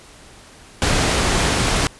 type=low-pass noise; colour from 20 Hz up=pink; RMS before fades=-18 dBFS; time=0.82-1.87 s; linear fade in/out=0 ms; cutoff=8900 Hz; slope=12 dB/octave; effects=pink hiss -44 dBFS RMS until 1.99 s + resampled to 24000 Hz